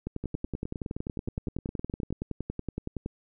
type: two click trains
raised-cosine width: 3 ms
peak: -19 / -21 dBFS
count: 33 / 19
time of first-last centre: 0.07-3.061 / 0.24-2.105 s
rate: 10.7 / 9.65 Hz
effects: none